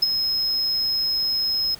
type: tone with ADSR envelope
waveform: triangle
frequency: 5140 Hz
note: E8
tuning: 45 cents flat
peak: -11 dBFS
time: 0.02-1.75 s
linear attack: 9 ms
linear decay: 19 ms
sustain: -8 dB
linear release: 7 ms
effects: pink hiss -45 dBFS RMS until 1.79 s